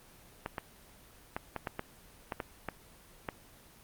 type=clicks; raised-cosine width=0.5 ms; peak=-19 dBFS; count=10; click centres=0.461 / 0.582 / 1.365 / 1.563 / 1.672 / 1.794 / 2.322 / 2.402 / 2.687 / 3.288 s; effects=pink hiss -57 dBFS RMS until 3.83 s + Opus 24 kbps